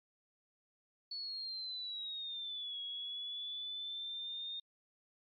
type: linear two-way sweep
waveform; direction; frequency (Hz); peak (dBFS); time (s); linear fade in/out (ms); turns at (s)
sine; down then up; 4435 to 3322 to 3670; -40; 1.11-4.6; 5; 2.8
effects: AAC 32 kbps